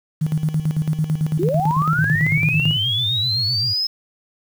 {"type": "tone with tremolo", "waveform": "sine", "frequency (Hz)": 155.56, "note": "D#3", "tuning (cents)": 0, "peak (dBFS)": -15, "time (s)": [0.21, 2.77], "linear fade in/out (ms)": 10, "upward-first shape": "square", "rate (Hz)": 9, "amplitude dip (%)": 70}
{"type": "linear sweep", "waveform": "sine", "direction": "up", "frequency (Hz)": [311.1, 5190], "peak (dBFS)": -18, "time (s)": [1.39, 3.87], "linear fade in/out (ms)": 5}
{"type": "tone with vibrato", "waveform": "sine", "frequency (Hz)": 114.5, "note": "A#2", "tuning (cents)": -31, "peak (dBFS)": -24, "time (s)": [1.95, 3.74], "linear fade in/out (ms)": 20, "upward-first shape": "sine", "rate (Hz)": 7.8, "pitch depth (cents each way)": 220}
{"effects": ["7-bit"]}